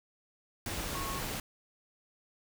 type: tone in noise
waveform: sine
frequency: 1096 Hz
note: C#6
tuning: 20 cents flat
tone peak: -39 dBFS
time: 0.95-1.19 s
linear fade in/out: 2 ms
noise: pink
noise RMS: -37 dBFS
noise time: 0.66-1.4 s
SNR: -5 dB
effects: none